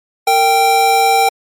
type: tone pair together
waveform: square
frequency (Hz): 457.8 / 784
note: A#4 / G5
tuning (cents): -31 / 0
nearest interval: major sixth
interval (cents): 931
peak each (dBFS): -18 / -10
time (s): 0.27-1.29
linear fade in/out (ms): 5
effects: MP3 64 kbps